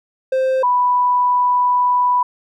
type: tone pair in turn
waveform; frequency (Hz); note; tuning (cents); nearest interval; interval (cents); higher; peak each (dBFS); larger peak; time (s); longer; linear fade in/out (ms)
triangle / sine; 523.3 / 987.9; C5 / B5; 0 / 0; major seventh; 1100; second; -12; neither; 0.32-0.63 / 0.63-2.23; second; 5
effects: none